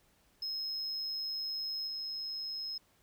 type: tone with level steps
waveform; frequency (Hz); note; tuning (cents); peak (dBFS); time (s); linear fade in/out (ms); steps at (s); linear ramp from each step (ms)
sine; 5150; E8; -41; -32 / -35; 0.42-2.78; 5; 1.87; 5
effects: tanh soft clip ceiling -34 dBFS + pink hiss -69 dBFS RMS until 3.02 s